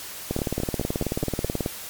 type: two click trains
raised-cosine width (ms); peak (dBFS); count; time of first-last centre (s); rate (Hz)
2; -13 / -11; 6 / 26; 0.39-1.447 / 0.31-1.661; 4.73 / 18.5
effects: white hiss -37 dBFS RMS until 1.89 s + MP3 96 kbps